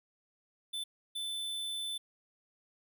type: tone bursts at uneven times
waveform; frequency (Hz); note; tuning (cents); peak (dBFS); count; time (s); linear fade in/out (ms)
square; 3520; A7; 0; -36; 2; 0.73-0.84 / 1.15-1.98; 10
effects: none